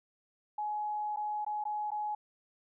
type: tone with dropouts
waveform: sine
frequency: 842 Hz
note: G#5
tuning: 24 cents sharp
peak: -32 dBFS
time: 0.58-2.15 s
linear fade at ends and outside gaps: 5 ms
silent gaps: 1.162-1.17 / 1.448-1.464 / 1.64-1.652 / 1.906-1.916 s
effects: none